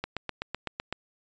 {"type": "click train", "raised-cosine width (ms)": 0.3, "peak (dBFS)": -15, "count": 8, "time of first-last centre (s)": [0.04, 0.926], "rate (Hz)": 7.9, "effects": ["resampled to 16000 Hz"]}